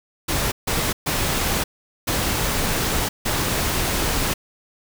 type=noise bursts at uneven times; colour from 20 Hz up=pink; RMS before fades=-22 dBFS; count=5; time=0.28-0.52 / 0.67-0.93 / 1.06-1.64 / 2.07-3.09 / 3.25-4.34 s; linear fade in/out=10 ms; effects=none